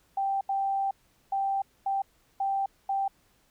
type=tone bursts at uneven times; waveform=sine; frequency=784 Hz; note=G5; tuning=in tune; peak=-25 dBFS; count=6; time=0.17-0.41 / 0.49-0.91 / 1.32-1.62 / 1.86-2.02 / 2.4-2.66 / 2.89-3.08 s; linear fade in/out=5 ms; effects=pink hiss -66 dBFS RMS until 3.5 s